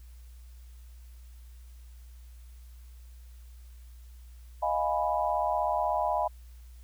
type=chord; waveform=sine; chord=F half-diminished seventh; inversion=third; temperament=equal; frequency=622.3 / 698.5 / 830.6 / 987.8 Hz; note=Eb5 / F5 / Ab5 / Cb6; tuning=0 / 0 / 0 / 0 cents; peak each=-31 dBFS; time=4.62-6.28 s; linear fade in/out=10 ms; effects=added 60 Hz sine -46 dBFS peak until 6.83 s + white hiss -64 dBFS RMS until 6.83 s

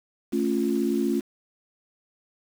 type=chord; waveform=sine; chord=A augmented; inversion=none; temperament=equal with one note detuned; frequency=220.9 / 277.2 / 349.2 Hz; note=A3 / C#4 / E#4; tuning=+7 / 0 / 0 cents; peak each=-26 dBFS; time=0.32-1.21 s; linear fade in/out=20 ms; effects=7-bit

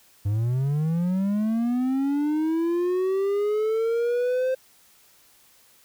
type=linear sweep; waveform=triangle; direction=up; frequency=98 to 523.3 Hz; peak=-19 dBFS; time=0.25-4.55 s; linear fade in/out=10 ms; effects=white hiss -57 dBFS RMS until 5.84 s

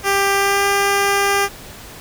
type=tone with pitch glide; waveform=10% pulse; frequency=395.8 to 399.5 Hz; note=G4 to G4; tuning=+17 to +33 cents; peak=-6 dBFS; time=0.03-1.49 s; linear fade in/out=50 ms; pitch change=+16 cents; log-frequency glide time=0.35-0.64 s; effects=pink hiss -37 dBFS RMS until 2 s

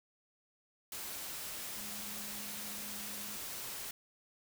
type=tone in noise; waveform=sine; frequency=207.7 Hz; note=G#3; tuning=in tune; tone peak=-52 dBFS; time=1.77-3.36 s; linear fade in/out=2 ms; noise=white; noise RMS=-43 dBFS; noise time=0.92-3.91 s; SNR=-12 dB; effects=none

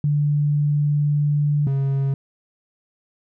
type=tone pair in turn; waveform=sine / triangle; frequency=146.8 / 136.97 Hz; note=D3 / C#3; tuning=0 / -20 cents; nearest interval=minor second; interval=120 cents; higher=first; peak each=-16 dBFS; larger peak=neither; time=0.04-1.67 / 1.67-2.14 s; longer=first; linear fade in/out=2 ms; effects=none

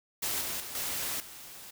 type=noise with level steps; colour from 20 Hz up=white; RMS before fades=-32 / -35 / -41 / -34 / -47 dBFS; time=0.22-1.71 s; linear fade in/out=10 ms; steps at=0.41 / 0.6 / 0.75 / 1.2 s; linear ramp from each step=2 ms; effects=none

